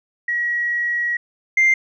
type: tone pair in turn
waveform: sine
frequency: 1911 / 2096 Hz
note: A#6 / C7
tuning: +43 / +2 cents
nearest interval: major second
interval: 159 cents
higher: second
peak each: -18 / -10 dBFS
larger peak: second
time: 0.28-1.17 / 1.57-1.74 s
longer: first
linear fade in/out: 5 ms
effects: tanh soft clip ceiling -9 dBFS